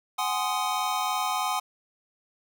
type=chord; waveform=square; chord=Ab dominant seventh; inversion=third; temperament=just; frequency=747.5 / 830.6 / 1038.3 / 1245.9 Hz; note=Gb5 / Ab5 / C6 / Eb6; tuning=+17 / 0 / -14 / +2 cents; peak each=-32 dBFS; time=0.18-1.6 s; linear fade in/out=10 ms; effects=none